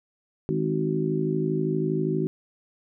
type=harmonic tone with a mistuned harmonic; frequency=52.5 Hz; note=G#1; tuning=19 cents sharp; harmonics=3 / 4 / 5 / 6 / 7; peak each=-27 / -32 / -31 / -31 / -27 dBFS; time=0.49-2.27 s; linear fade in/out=0 ms; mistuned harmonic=7; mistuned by=+33 cents; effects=none